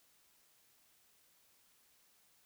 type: silence
effects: white hiss -70 dBFS RMS until 2.45 s